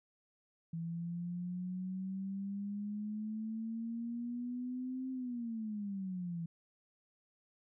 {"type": "exponential two-way sweep", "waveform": "sine", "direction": "up then down", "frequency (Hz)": [164.81, 261.6, 164.81], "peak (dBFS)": -37, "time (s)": [0.73, 6.46], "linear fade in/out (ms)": 5, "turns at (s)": 5.11, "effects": []}